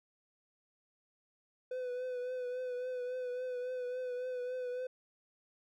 triangle tone with vibrato, 501 Hz, B4, 25 cents sharp, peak -34 dBFS, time 1.71-4.87 s, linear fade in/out 5 ms, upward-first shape triangle, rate 3.6 Hz, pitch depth 38 cents each way, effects none

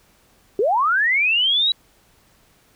sine linear sweep, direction up, 366.6 to 3941 Hz, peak -15 dBFS, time 0.59-1.72 s, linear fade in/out 2 ms, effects pink hiss -57 dBFS RMS until 2.75 s

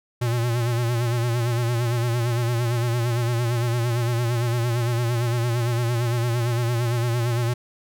square tone with vibrato, 119 Hz, A#2, 36 cents sharp, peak -21 dBFS, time 0.21-7.54 s, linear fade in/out 10 ms, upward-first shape sine, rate 8.8 Hz, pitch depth 64 cents each way, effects none

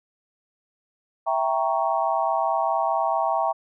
sine chord, E diminished seventh, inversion none, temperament equal, 659.3 / 784 / 932.3 / 1108.7 Hz, E5 / G5 / Bb5 / Db6, 0 / 0 / 0 / 0 cents, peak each -25 / -25 / -26 / -28 dBFS, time 1.26-3.53 s, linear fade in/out 20 ms, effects none

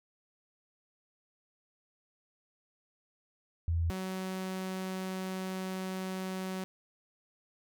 sine / sawtooth tone pair in turn, 83.6 / 187.68 Hz, E2 / F#3, +25 / +25 cents, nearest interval octave + major second, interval 1400 cents, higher second, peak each -27 / -31 dBFS, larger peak first, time 3.68-3.9 / 3.9-6.64 s, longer second, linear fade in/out 0 ms, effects none

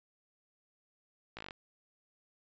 slowing click train, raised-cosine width 0.3 ms, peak -27 dBFS, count 8, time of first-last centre 1.37-1.508 s, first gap 17 ms, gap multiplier 1.05, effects resampled to 16000 Hz

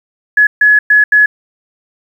sine tone bursts at uneven times, 1695 Hz, G#6, 35 cents sharp, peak -4 dBFS, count 4, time 0.37-0.47 / 0.61-0.79 / 0.9-1.04 / 1.12-1.26 s, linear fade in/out 5 ms, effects 7-bit

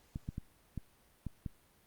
clicks, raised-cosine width 5 ms, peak -26 dBFS, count 6, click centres 0.159 / 0.289 / 0.381 / 0.777 / 1.267 / 1.462 s, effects pink hiss -67 dBFS RMS until 1.86 s + Opus 48 kbps

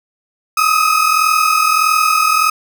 35% pulse tone pair together, 1243 / 1284.6 Hz, D#6 / E6, -2 / -45 cents, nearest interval minor second, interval 57 cents, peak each -12 dBFS, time 0.57-2.5 s, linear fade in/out 5 ms, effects none

